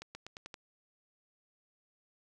accelerating click train, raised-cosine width 0.2 ms, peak -27 dBFS, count 6, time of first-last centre 0.02-0.542 s, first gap 130 ms, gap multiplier 0.89, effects none

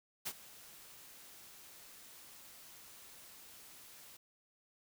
white noise with ADSR envelope, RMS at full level -38 dBFS, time 0.25-4.17 s, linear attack 19 ms, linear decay 55 ms, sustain -18 dB, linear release 6 ms, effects none

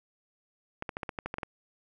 clicks, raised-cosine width 0.5 ms, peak -19 dBFS, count 10, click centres 0.824 / 0.892 / 0.969 / 1.032 / 1.092 / 1.188 / 1.26 / 1.341 / 1.384 / 1.432 s, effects none

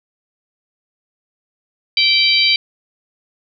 harmonic tone, 777 Hz, G5, 16 cents flat, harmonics 3 / 4 / 5 / 6, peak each -16 / -17 / -17 / -16 dBFS, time 1.97-2.56 s, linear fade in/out 2 ms, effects none

